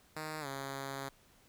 5% pulse tone with pitch glide, 155.4 to 136.86 Hz, D#3 to C#3, -2 to -22 cents, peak -28 dBFS, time 0.16-1.09 s, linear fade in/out 5 ms, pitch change -220 cents, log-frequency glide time 0.4-0.47 s, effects pink hiss -65 dBFS RMS until 1.48 s

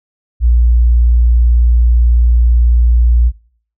sine tone, 59.1 Hz, A#1, 24 cents sharp, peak -6 dBFS, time 0.4-3.32 s, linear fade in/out 50 ms, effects noise-tail reverb RT60 0.5 s tail -19 dB re dry

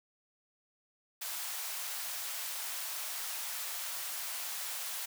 white high-pass noise, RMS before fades -39 dBFS, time 1.21-5.06 s, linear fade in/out 10 ms, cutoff 640 Hz, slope 24 dB/octave, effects none

